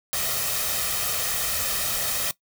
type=noise with comb filter; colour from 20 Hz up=white; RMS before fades=-26 dBFS; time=0.13-2.31 s; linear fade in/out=0 ms; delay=1.6 ms; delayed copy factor=+0.6; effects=noise-tail reverb RT60 0.1 s tail -19 dB re dry